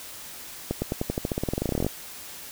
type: accelerating click train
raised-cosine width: 2 ms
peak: -12 dBFS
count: 23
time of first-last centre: 0.71-1.865 s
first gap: 110 ms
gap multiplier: 0.92
effects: white hiss -41 dBFS RMS until 2.51 s